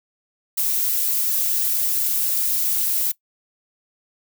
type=noise with flanger; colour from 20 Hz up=violet; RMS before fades=-21 dBFS; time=0.57-3.12 s; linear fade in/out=10 ms; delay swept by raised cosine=1.8 to 6 ms; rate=2.8 Hz; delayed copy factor=-0.55; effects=noise-tail reverb RT60 0.1 s tail -20 dB re dry